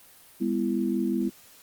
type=tone cluster; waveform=sine; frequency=203.7 / 249.5 / 334 Hz; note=G#3 / B3 / E4; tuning=-33 / +18 / +23 cents; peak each=-28 dBFS; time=0.4-1.3 s; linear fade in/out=20 ms; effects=white hiss -53 dBFS RMS until 1.62 s + Opus 32 kbps